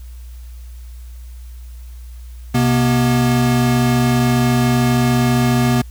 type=tone pair together; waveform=square; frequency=127.89 / 241 Hz; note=C3 / B3; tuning=-39 / -42 cents; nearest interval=major seventh; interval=1097 cents; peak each=-16 dBFS; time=2.54-5.82 s; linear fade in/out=10 ms; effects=added 60 Hz sine -31 dBFS peak until 5.9 s + white hiss -51 dBFS RMS until 5.9 s